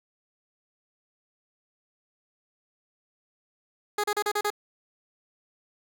15% pulse tone bursts, 415.3 Hz, G#4, in tune, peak -18 dBFS, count 6, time 3.98-4.503 s, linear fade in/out 5 ms, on 58 ms, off 35 ms, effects none

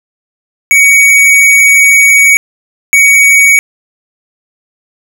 square tone bursts at uneven times, 2247 Hz, C#7, 23 cents sharp, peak -3 dBFS, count 2, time 0.71-2.37 / 2.93-3.59 s, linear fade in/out 0 ms, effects none

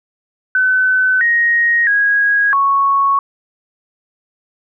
sine tone with pitch steps, 1514 / 1875 / 1649 / 1107 Hz, F#6 / A#6 / G#6 / C#6, +39 / +10 / -13 / -3 cents, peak -10 dBFS, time 0.55-3.19 s, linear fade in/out 2 ms, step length 660 ms, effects none

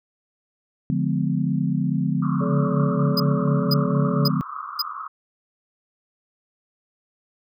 sine chord, D diminished seventh, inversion none, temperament just, 146.83 / 176.2 / 211.4 / 253.7 Hz, D3 / F3 / Ab3 / Cb4, 0 / +16 / +31 / +47 cents, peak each -24 / -24 / -27 / -26 dBFS, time 0.9-4.41 s, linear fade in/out 0 ms
pink band-pass noise, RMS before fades -33 dBFS, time 2.22-5.08 s, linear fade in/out 5 ms, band 1100 to 1300 Hz, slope 96 dB/octave
harmonic tone, 142.6 Hz, C#3, 49 cents sharp, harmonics 1 / 3 / 4, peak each -24 / -29 / -30 dBFS, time 2.4-4.3 s, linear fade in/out 20 ms
square tone bursts, 4978 Hz, D#8, in tune, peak -20 dBFS, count 4, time 3.17-4.82 s, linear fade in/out 5 ms, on 30 ms, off 510 ms
effects none

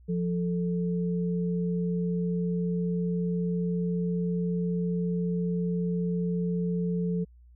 sine tone pair together, 174.61 / 440 Hz, F3 / A4, 0 / 0 cents, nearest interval octave + major third, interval 1600 cents, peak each -26 / -33 dBFS, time 0.08-7.25 s, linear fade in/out 20 ms, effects added 60 Hz sine -51 dBFS peak until 7.55 s

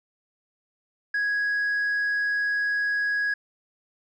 sine tone with tanh clipping, 1661.2 Hz, G#6, in tune, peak -23 dBFS, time 1.14-3.34 s, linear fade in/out 5 ms, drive 1 dB, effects none

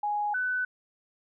sine tone pair in turn, 830.6 / 1499.8 Hz, G#5 / F#6, 0 / +23 cents, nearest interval minor seventh, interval 1023 cents, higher second, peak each -26 dBFS, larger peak neither, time 0.03-0.34 / 0.34-0.65 s, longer neither, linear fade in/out 5 ms, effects none

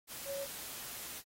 sine tone in noise, 554.4 Hz, C#5, in tune, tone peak -37 dBFS, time 0.25-0.47 s, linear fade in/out 50 ms, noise white, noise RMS -45 dBFS, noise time 0.07-1.23 s, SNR +5 dB, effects AAC 48 kbps

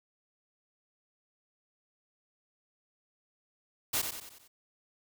white noise with echo, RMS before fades -30 dBFS, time 3.93-4.02 s, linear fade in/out 10 ms, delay 92 ms, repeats 5, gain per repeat -6 dB, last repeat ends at 4.48 s, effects none

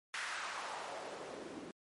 white noise with band-pass filter sweep, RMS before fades -44 dBFS, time 0.14-1.71 s, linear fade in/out 0 ms, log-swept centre 1800 to 260 Hz, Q 1.8, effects MP3 48 kbps

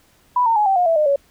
sine tone with pitch steps, 987.8 / 911.1 / 840.3 / 775 / 714.8 / 659.3 / 608.1 / 560.8 Hz, B5 / A#5 / G#5 / G5 / F5 / E5 / D#5 / C#5, 0 / -40 / +20 / -20 / +40 / 0 / -40 / +20 cents, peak -13 dBFS, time 0.36-1.16 s, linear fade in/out 5 ms, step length 100 ms, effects pink hiss -56 dBFS RMS until 1.3 s

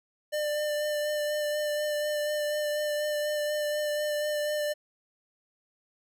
square tone with vibrato, 597 Hz, D5, 28 cents sharp, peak -28 dBFS, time 0.32-4.74 s, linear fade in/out 20 ms, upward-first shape sine, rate 4.1 Hz, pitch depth 15 cents each way, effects none

